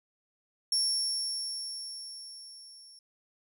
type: tone with level ramp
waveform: 35% pulse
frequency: 5470 Hz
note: F8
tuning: 37 cents flat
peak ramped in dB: -22 to -49 dBFS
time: 0.72-2.99 s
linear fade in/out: 2 ms
effects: none